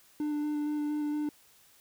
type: tone with vibrato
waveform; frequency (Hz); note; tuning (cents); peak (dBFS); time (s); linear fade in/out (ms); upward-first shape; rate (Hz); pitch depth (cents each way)
triangle; 297.6; D4; +23; -27; 0.2-1.29; 2; square; 4.3; 10
effects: white hiss -61 dBFS RMS until 1.8 s